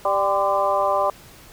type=harmonic tone with a mistuned harmonic; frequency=196.8 Hz; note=G3; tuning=7 cents sharp; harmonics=2 / 3 / 4 / 5 / 6; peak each=-31 / -21 / -24 / -23 / -25 dBFS; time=0.05-1.1 s; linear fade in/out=2 ms; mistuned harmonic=5; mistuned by=+63 cents; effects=pink hiss -46 dBFS RMS until 1.52 s